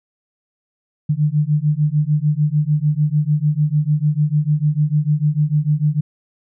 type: beating tone pair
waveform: sine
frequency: 146.83 / 153.53 Hz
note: D3 / D#3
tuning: 0 / -23 cents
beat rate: 6.7 Hz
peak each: -17 dBFS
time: 1.09-6.01 s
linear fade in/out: 10 ms
effects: none